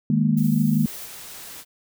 sine chord, D# suspended fourth, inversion none, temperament equal, 155.56 / 207.7 / 233.1 Hz, D#3 / G#3 / A#3, 0 / 0 / 0 cents, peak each -21 dBFS, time 0.1-0.86 s, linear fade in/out 2 ms
violet noise with tremolo, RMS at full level -37 dBFS, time 0.37-1.06 s, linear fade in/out 5 ms, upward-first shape triangle, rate 14 Hz, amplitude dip 30%
white noise, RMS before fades -39 dBFS, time 0.83-1.65 s, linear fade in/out 50 ms
effects none

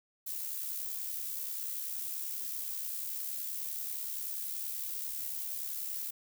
violet noise with amplitude modulation, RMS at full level -36 dBFS, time 0.26-6.11 s, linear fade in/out 10 ms, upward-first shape sine, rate 70.4 Hz, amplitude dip 45%, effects none

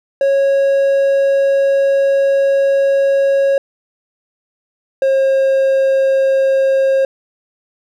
triangle tone pair in turn, 550 / 537.4 Hz, C#5 / C5, -14 / +46 cents, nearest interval unison, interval 40 cents, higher first, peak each -8 dBFS, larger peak neither, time 0.21-3.58 / 5.02-7.05 s, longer first, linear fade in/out 2 ms, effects none

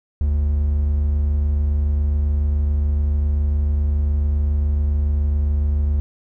triangle tone pair together, 46.25 / 73.42 Hz, F#1 / D2, 0 / 0 cents, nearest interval minor sixth, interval 800 cents, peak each -26 / -14 dBFS, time 0.21-6 s, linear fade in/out 0 ms, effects none

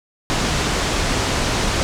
pink low-pass noise, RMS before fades -20 dBFS, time 0.3-1.83 s, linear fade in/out 0 ms, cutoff 7800 Hz, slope 24 dB/octave, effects none

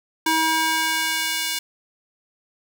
square tone with high-pass filter sweep, 320.2 Hz, D#4, 50 cents sharp, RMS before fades -22 dBFS, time 0.26-1.59 s, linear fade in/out 5 ms, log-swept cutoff 660 to 2900 Hz, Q 0.9, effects none

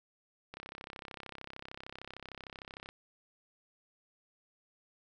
click train, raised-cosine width 0.3 ms, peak -28 dBFS, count 79, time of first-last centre 0.54-2.889 s, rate 33.2 Hz, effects none

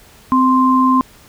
sine tone pair together, 258.7 / 1046.5 Hz, C4 / C6, -19 / 0 cents, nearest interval 2 octaves, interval 2419 cents, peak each -12 dBFS, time 0.32-1.01 s, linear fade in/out 0 ms, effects pink hiss -45 dBFS RMS until 1.28 s

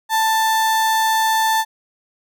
35% pulse tone, 885 Hz, A5, 10 cents sharp, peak -13 dBFS, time 0.09-1.65 s, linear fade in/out 50 ms, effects none

